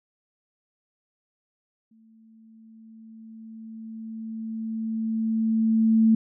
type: tone with exponential growth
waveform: sine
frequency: 222.7 Hz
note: A3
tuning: 21 cents sharp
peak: -14 dBFS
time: 1.91-6.15 s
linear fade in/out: 5 ms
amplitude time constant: 920 ms
effects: none